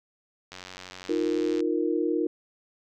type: click train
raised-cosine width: 0.2 ms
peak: -23 dBFS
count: 101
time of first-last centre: 0.52-1.605 s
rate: 92.2 Hz
type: chord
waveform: sine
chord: Eb suspended second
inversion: none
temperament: equal with one note detuned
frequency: 311.1 / 350.2 / 466.2 Hz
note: Eb4 / F4 / Bb4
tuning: 0 / +5 / 0 cents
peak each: -27 / -27 / -29 dBFS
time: 1.09-2.27 s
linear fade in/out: 5 ms
effects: none